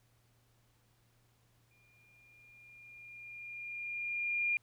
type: tone with exponential growth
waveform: sine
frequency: 2409 Hz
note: D7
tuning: 43 cents sharp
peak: -28 dBFS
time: 1.71-4.57 s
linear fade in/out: 1 ms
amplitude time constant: 620 ms
effects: added 117 Hz sine -70 dBFS peak until 4.62 s + pink hiss -73 dBFS RMS until 4.62 s